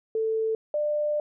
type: tone pair in turn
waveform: sine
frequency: 443 / 596.5 Hz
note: A4 / D5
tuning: +12 / +27 cents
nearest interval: perfect fourth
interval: 515 cents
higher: second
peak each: -23 dBFS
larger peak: neither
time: 0.15-0.55 / 0.74-1.2 s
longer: second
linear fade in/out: 2 ms
effects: none